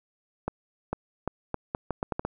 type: accelerating click train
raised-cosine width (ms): 1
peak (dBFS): -14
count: 10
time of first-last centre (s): 0.48-2.25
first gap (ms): 450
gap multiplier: 0.77
effects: none